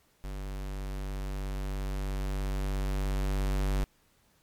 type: tone with level ramp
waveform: square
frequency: 48.46 Hz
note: G1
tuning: 19 cents flat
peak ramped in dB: -36 to -26 dBFS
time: 0.24-3.84 s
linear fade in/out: 0 ms
effects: pink hiss -67 dBFS RMS until 4.42 s + MP3 96 kbps